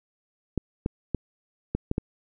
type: clicks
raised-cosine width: 3 ms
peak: -12 dBFS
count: 6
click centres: 0.577 / 0.861 / 1.147 / 1.75 / 1.914 / 1.981 s
effects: none